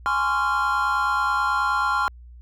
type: chord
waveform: triangle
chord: Db major seventh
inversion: second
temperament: just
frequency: 831.5 / 1039.4 / 1108.7 / 1385.9 Hz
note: Ab5 / C6 / Db6 / F6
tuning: +2 / -12 / 0 / -14 cents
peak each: -26 / -23 / -26 / -21 dBFS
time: 0.06-2.08 s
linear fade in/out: 0 ms
effects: added 60 Hz sine -41 dBFS peak until 2.41 s